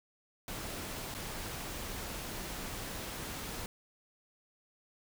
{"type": "noise with dropouts", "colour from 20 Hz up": "pink", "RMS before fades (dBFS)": -41, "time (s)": [0.48, 3.66], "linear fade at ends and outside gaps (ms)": 1, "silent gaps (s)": [1.142, 1.148], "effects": []}